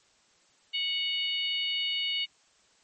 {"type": "harmonic tone with a mistuned harmonic", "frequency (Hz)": 740, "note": "F#5", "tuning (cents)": 0, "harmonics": [3, 4, 5, 6], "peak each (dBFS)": [-35, -29, -37, -40], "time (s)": [0.73, 2.26], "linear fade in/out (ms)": 20, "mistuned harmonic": 4, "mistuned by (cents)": -19, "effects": ["white hiss -64 dBFS RMS until 2.83 s", "MP3 32 kbps"]}